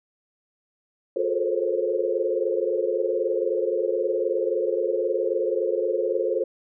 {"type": "tone cluster", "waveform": "sine", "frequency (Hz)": [358.4, 427.9, 451.7, 519, 538], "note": ["F4", "A4", "A4", "C5", "C5"], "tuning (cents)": [45, -48, 45, -14, 48], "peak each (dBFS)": -28, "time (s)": [1.16, 6.44], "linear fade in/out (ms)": 5, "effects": []}